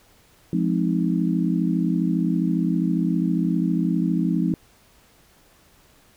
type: chord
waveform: sine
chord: F minor seventh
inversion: none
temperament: just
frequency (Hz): 174.61 / 209.5 / 261.9 / 314.3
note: F3 / Ab3 / C4 / Eb4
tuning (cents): 0 / +15 / +2 / +18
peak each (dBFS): -22 / -26 / -25 / -26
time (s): 0.53-4.54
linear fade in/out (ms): 2
effects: pink hiss -56 dBFS RMS until 6.16 s